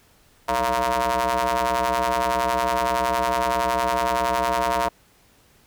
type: ring-modulated tone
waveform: sawtooth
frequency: 124.4 Hz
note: B2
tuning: 13 cents sharp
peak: -13 dBFS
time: 0.48-4.89 s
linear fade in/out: 10 ms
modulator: 814 Hz
effects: pink hiss -57 dBFS RMS until 5.66 s